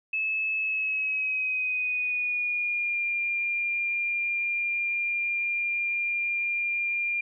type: tone with pitch glide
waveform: sine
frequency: 2600 to 2398 Hz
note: E7 to D7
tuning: -24 to +36 cents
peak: -25 dBFS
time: 0.13-7.21 s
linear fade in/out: 5 ms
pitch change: -140 cents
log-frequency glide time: 0.57-3.03 s
effects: none